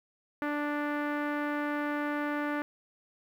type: tone with low-pass filter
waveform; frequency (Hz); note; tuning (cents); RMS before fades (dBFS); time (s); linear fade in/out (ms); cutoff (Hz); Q
sawtooth; 293.7; D4; 0; -32; 0.42-2.62; 0; 1700; 2.3
effects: 10-bit